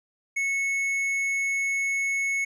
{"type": "tone with tanh clipping", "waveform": "sine", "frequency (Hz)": 2200, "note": "C#7", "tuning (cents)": -14, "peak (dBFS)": -25, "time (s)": [0.36, 2.45], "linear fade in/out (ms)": 10, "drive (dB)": 8, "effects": []}